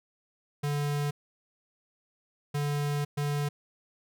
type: tone bursts at uneven times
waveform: square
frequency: 145.3 Hz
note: D3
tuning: 18 cents flat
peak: -28 dBFS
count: 3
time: 0.63-1.11 / 2.54-3.05 / 3.17-3.49 s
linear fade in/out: 10 ms
effects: none